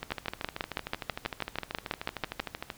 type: two click trains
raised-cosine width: 0.3 ms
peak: -13 / -18 dBFS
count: 15 / 36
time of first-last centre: 0.12-2.4 / 0.03-2.702 s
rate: 6.14 / 13.1 Hz
effects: pink hiss -54 dBFS RMS until 2.77 s